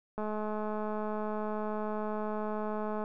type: click train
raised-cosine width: 1 ms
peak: -23 dBFS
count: 610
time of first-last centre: 0.18-3.039 s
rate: 213 Hz
effects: none